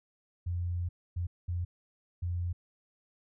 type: tone bursts at uneven times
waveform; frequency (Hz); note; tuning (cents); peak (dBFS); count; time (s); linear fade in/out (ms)
sine; 87.6; F2; +6; -30; 4; 0.46-0.89 / 1.16-1.27 / 1.48-1.65 / 2.22-2.53; 10
effects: none